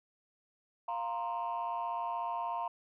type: chord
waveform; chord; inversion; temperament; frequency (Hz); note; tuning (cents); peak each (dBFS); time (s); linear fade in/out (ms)
sine; F suspended fourth; none; just; 698.5 / 931.3 / 1047.7; F5 / Bb5 / C6; 0 / -2 / +2; -37 / -35 / -38; 0.88-2.68; 5
effects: tanh soft clip ceiling -28 dBFS